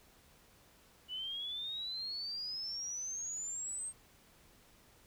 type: exponential sweep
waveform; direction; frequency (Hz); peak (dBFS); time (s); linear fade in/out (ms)
sine; up; 2948 to 8500; -38; 1.08-3.93; 50
effects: pink hiss -64 dBFS RMS until 5.06 s